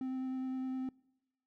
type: tone with vibrato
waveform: triangle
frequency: 260 Hz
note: C4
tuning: 11 cents flat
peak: -33 dBFS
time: 0.01-0.89 s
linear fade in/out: 2 ms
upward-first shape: sine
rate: 9.7 Hz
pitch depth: 9 cents each way
effects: noise-tail reverb RT60 0.9 s tail -24 dB re dry